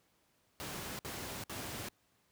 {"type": "noise bursts", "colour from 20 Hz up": "pink", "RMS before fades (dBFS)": -42, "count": 3, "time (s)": [0.6, 1.886], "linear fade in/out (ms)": 0, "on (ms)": 390, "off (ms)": 58, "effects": ["pink hiss -73 dBFS RMS until 2.31 s", "high-pass 80 Hz 12 dB/octave"]}